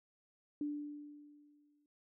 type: tone with exponential decay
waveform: sine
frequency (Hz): 293.7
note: D4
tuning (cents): 0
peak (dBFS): -34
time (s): 0.61-1.86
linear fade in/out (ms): 2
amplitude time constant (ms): 270
effects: none